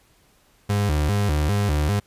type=tone with vibrato; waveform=35% pulse; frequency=87.31 Hz; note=F2; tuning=in tune; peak=-17 dBFS; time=0.69-2 s; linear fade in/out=10 ms; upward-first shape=square; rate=2.5 Hz; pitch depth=270 cents each way; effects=pink hiss -59 dBFS RMS until 2.06 s + resampled to 32000 Hz